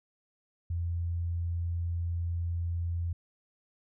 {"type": "tone", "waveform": "sine", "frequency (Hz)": 85.4, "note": "F2", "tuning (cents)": -38, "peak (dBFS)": -29, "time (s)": [0.7, 3.13], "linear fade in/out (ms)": 5, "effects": []}